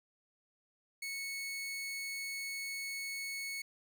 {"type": "tone", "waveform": "sawtooth", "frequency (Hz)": 2206, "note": "C#7", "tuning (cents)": -9, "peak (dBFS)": -35, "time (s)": [1.02, 3.62], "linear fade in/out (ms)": 5, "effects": []}